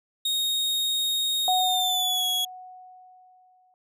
40% pulse tone with pitch glide, 3729 to 3341 Hz, A#7 to G#7, 0 to +10 cents, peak -22 dBFS, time 0.25-2.45 s, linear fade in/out 5 ms, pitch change -190 cents, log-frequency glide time 1.56-2.25 s
sine tone with exponential decay, 738 Hz, F#5, 5 cents flat, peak -20 dBFS, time 1.48-3.74 s, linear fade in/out 1 ms, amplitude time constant 490 ms
effects none

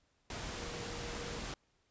sine tone in noise, 474.5 Hz, A#4, 31 cents sharp, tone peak -48 dBFS, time 0.57-1.39 s, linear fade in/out 2 ms, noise pink, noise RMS -42 dBFS, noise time 0.3-1.54 s, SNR -9 dB, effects pink hiss -75 dBFS RMS until 1.9 s + resampled to 16000 Hz

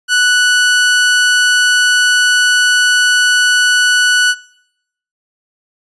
sawtooth tone, 1480 Hz, F#6, in tune, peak -5 dBFS, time 0.08-4.35 s, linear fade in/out 50 ms, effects noise-tail reverb RT60 0.8 s tail -22 dB re dry + resampled to 22050 Hz

